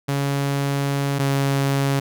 sawtooth tone pair in turn, 140 / 138.23 Hz, C#3 / C#3, +18 / -5 cents, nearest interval unison, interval 23 cents, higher first, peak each -16 / -14 dBFS, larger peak second, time 0.08-1.19 / 1.19-2 s, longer first, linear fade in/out 10 ms, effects none

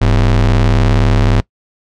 square ring-modulated tone, 73.42 Hz, D2, in tune, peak -6 dBFS, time 0.01-1.41 s, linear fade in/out 10 ms, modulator 31.9 Hz, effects noise-tail reverb RT60 0.1 s tail -22 dB re dry + low-pass 5000 Hz 12 dB/octave

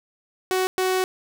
sawtooth tone bursts at uneven times, 372.9 Hz, F#4, 14 cents sharp, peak -16 dBFS, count 2, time 0.51-0.67 / 0.78-1.04 s, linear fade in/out 0 ms, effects none

